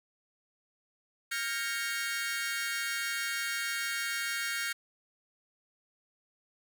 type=chord; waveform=sawtooth; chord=G half-diminished seventh; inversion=third; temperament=equal with one note detuned; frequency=1396.9 / 1603.7 / 1864.7 / 2217 Hz; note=F6 / G6 / Bb6 / Db7; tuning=0 / +39 / 0 / 0 cents; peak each=-34 dBFS; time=1.31-4.73 s; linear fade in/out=10 ms; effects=none